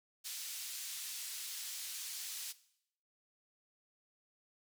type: band-pass noise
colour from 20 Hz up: pink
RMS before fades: -44 dBFS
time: 0.24-2.53 s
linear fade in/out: 20 ms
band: 4000 to 16000 Hz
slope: 12 dB/octave
effects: noise-tail reverb RT60 0.7 s tail -17 dB re dry